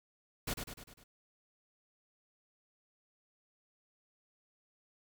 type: noise with echo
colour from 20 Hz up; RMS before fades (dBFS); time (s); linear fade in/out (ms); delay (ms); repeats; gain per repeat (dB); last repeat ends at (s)
pink; -36; 0.47-0.54; 10; 100; 5; -5; 1.04
effects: none